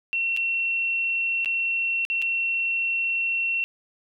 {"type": "tone with dropouts", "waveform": "sine", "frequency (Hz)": 2718, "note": "F7", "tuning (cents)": -48, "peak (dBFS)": -22, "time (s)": [0.13, 3.64], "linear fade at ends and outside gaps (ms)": 0, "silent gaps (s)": [[0.365, 0.372], [1.447, 1.458], [2.051, 2.1], [2.218, 2.223]], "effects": []}